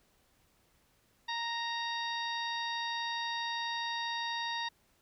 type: harmonic tone with a mistuned harmonic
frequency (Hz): 932.3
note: A#5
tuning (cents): 0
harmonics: 1 / 2 / 3 / 4 / 5 / 6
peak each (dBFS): -37 / -39 / -47 / -39 / -45 / -52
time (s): 1.28-4.69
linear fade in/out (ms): 10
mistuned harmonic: 3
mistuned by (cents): -15
effects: pink hiss -70 dBFS RMS until 5.01 s